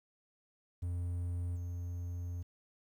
triangle tone with level steps, 87.6 Hz, F2, 6 cents sharp, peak -32 / -35 dBFS, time 0.82-2.43 s, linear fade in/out 10 ms, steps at 1.55 s, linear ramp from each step 20 ms, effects 11-bit

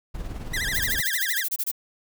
brown noise with tremolo, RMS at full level -30 dBFS, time 0.14-1.01 s, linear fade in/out 10 ms, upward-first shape triangle, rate 19 Hz, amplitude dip 60%
sawtooth tone with vibrato, 1800 Hz, A6, 39 cents sharp, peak -22 dBFS, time 0.53-1.44 s, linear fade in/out 10 ms, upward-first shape sine, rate 13 Hz, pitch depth 220 cents each way
violet noise bursts, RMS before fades -26 dBFS, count 13, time 0.74-1.716 s, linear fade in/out 10 ms, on 52 ms, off 25 ms
effects none

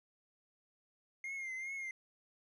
triangle tone with vibrato, 2117 Hz, C7, 20 cents sharp, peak -38 dBFS, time 1.24-1.91 s, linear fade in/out 2 ms, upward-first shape triangle, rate 2.5 Hz, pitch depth 66 cents each way, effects resampled to 24000 Hz

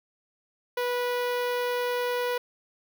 sawtooth tone with notch filter, 490 Hz, B4, 14 cents flat, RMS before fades -28 dBFS, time 0.77-2.38 s, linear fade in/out 5 ms, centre 7600 Hz, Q 0.77, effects none

